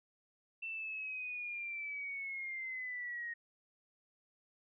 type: linear sweep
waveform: sine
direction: down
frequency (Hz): 2686 to 1864.7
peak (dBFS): -39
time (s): 0.62-3.34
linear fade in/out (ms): 10
effects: none